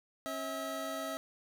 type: tone pair together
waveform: 25% pulse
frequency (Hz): 271.7 / 645.7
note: C#4 / E5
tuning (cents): -35 / -36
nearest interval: octave + minor third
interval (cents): 1499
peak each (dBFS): -38 / -34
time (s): 0.26-1.17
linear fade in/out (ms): 0
effects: none